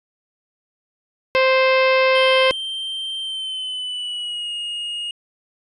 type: harmonic tone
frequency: 523.3 Hz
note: C5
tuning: in tune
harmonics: 1 / 2 / 3 / 4 / 5 / 6 / 7 / 8 / 9 / 10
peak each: -15 / -21 / -26 / -22 / -23 / -30 / -34 / -35 / -36 / -37 dBFS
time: 1.35-2.51 s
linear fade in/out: 0 ms
type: tone with pitch glide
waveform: triangle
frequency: 3139 to 2862 Hz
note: G7 to F7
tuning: +2 to +42 cents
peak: -23 dBFS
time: 2.15-5.11 s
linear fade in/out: 2 ms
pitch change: -160 cents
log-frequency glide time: 3.2-4.52 s
effects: resampled to 24000 Hz